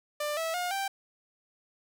sawtooth tone with pitch steps, 594 / 651.5 / 714.6 / 783.8 Hz, D5 / E5 / F5 / G5, +20 / -20 / +40 / 0 cents, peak -26 dBFS, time 0.2-0.88 s, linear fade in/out 5 ms, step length 170 ms, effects none

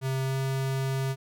square tone with pitch glide, 132.8 to 134.03 Hz, C3 to C3, +26 to +42 cents, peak -27 dBFS, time 0.01-1.16 s, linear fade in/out 50 ms, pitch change +16 cents, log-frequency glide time 0.23-0.37 s, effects none

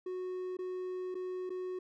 triangle tone with dropouts, 367.5 Hz, F#4, 12 cents flat, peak -34 dBFS, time 0.06-1.79 s, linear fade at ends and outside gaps 5 ms, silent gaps 0.57-0.588 / 1.145-1.151 / 1.495-1.502 s, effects none

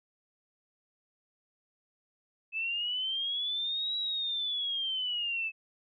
sine linear two-way sweep, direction up then down, 2600 to 3900 to 2600 Hz, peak -30 dBFS, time 2.52-5.52 s, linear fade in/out 50 ms, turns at 3.97 s, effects none

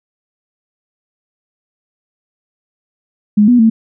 sine tone with pitch steps, 208.5 / 244.5 / 224 Hz, G#3 / B3 / A3, +7 / -17 / +31 cents, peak -5 dBFS, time 3.37-3.7 s, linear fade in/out 10 ms, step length 110 ms, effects none

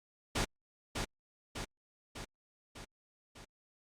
pink noise with echo, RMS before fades -32 dBFS, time 0.35-0.45 s, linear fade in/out 10 ms, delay 600 ms, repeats 5, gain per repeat -4 dB, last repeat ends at 3.45 s, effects low-pass 8000 Hz 12 dB/octave + Opus 48 kbps

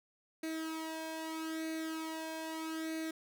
sawtooth tone with flanger, 320.2 Hz, D#4, 50 cents sharp, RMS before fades -40 dBFS, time 0.43-3.11 s, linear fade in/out 5 ms, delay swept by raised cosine 0.47 to 1.21 ms, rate 0.79 Hz, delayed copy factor +0.7, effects none

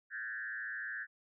sine tone with frequency modulation, 1661.2 Hz, G#6, in tune, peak -38 dBFS, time 0.1-1.07 s, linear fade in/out 50 ms, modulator 114 Hz, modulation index 1.4, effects none

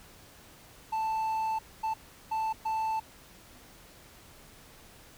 triangle tone bursts at uneven times, 882 Hz, A5, 4 cents sharp, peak -26 dBFS, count 4, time 0.92-1.59 / 1.83-1.94 / 2.31-2.53 / 2.65-3 s, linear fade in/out 10 ms, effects pink hiss -54 dBFS RMS until 5.17 s

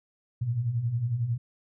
sine beating tone pair, 110 / 121 Hz, A2 / B2, 0 / -35 cents, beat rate 11 Hz, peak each -33 / -26 dBFS, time 0.41-1.38 s, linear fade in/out 10 ms, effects none

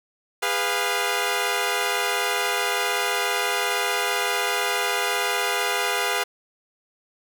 10% pulse chord, F diminished, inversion first, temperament equal with one note detuned, 407.9 / 493.9 / 698.5 Hz, Ab4 / Cb5 / F5, -31 / 0 / 0 cents, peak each -18 dBFS, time 0.42-6.24 s, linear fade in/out 10 ms, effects none

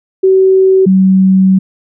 sine tone pair in turn, 380 / 189.61 Hz, F#4 / F#3, +46 / +43 cents, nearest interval octave, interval 1203 cents, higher first, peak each -4 dBFS, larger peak neither, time 0.23-0.86 / 0.86-1.59 s, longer second, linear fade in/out 10 ms, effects none

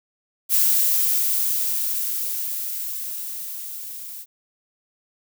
violet noise with level ramp, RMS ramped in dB -17 to -36 dBFS, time 0.49-4.26 s, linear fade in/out 50 ms, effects none

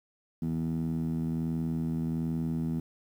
15% pulse tone with band-pass filter, 81.3 Hz, E2, 23 cents flat, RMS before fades -31 dBFS, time 0.42-2.8 s, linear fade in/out 5 ms, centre 200 Hz, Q 3.7, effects 10-bit

